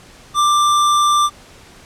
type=tone; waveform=square; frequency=1182 Hz; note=D6; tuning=11 cents sharp; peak=-12 dBFS; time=0.34-1.3 s; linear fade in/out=50 ms; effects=pink hiss -43 dBFS RMS until 1.85 s + low-pass 9000 Hz 12 dB/octave